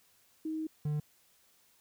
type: tone pair in turn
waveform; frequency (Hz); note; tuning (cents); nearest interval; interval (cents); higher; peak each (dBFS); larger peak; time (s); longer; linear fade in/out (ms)
sine / triangle; 315.4 / 149.71; D#4 / D3; +24 / +34; octave + minor second; 1290; first; -33 / -28; second; 0.45-0.67 / 0.85-1; first; 5
effects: white hiss -67 dBFS RMS until 1.8 s